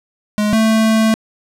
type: tone pair in turn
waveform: square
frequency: 210 / 221 Hz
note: G#3 / A3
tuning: +19 / +8 cents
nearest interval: minor second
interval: 89 cents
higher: second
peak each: -14 / -11 dBFS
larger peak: second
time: 0.38-0.53 / 0.53-1.14 s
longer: second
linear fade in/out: 0 ms
effects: low-pass 12000 Hz 12 dB/octave